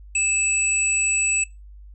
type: tone pair together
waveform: sine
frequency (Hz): 2622 / 7857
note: E7 / B8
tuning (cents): -10 / -10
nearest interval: octave + perfect fifth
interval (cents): 1900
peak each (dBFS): -21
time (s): 0.15-1.44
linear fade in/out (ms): 5
effects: noise-tail reverb RT60 0.2 s tail -18 dB re dry + added 50 Hz sine -40 dBFS peak until 1.94 s